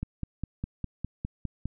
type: click train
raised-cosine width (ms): 5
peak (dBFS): -19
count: 9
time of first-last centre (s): 0.03-1.656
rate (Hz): 4.92
effects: none